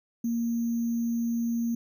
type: tone with sample-and-hold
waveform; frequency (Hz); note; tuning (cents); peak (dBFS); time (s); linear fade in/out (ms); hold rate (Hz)
sine; 233.1; A#3; 0; -25; 0.24-1.75; 5; 6300
effects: none